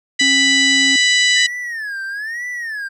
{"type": "harmonic tone", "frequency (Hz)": 989, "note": "B5", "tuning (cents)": 2, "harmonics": [2, 3, 4, 5, 6, 7, 8], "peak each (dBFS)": [-14, -18, -18, -25, -26, -27, -25], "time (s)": [0.19, 1.47], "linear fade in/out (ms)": 10}
{"type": "tone", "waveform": "triangle", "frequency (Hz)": 270.6, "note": "C#4", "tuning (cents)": -42, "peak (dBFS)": -19, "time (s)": [0.21, 0.96], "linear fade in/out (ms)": 2}
{"type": "tone with vibrato", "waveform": "triangle", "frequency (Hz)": 1760, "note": "A6", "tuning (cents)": 0, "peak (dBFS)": -21, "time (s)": [1.35, 2.89], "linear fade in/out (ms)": 20, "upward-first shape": "sine", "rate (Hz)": 1.1, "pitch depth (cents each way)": 200}
{"effects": []}